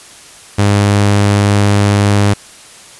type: tone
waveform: sawtooth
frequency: 101.8 Hz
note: G#2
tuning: 34 cents flat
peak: -4 dBFS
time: 0.58-2.34 s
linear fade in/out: 10 ms
effects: white hiss -37 dBFS RMS until 2.99 s + resampled to 24000 Hz